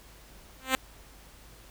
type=tone with exponential growth; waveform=5% pulse; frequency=261.6 Hz; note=C4; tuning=in tune; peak=-9 dBFS; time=0.6-0.75 s; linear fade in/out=1 ms; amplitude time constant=32 ms; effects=added 50 Hz sine -54 dBFS peak until 1.7 s + pink hiss -54 dBFS RMS until 1.7 s